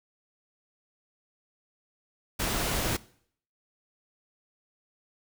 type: noise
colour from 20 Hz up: pink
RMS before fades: -29 dBFS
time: 2.39-2.97 s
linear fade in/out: 10 ms
effects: noise-tail reverb RT60 0.6 s tail -20 dB re dry